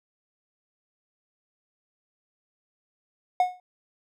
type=tone with exponential decay; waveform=triangle; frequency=728 Hz; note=F#5; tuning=28 cents flat; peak=-13 dBFS; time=3.4-3.6 s; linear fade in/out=2 ms; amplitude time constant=43 ms; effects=none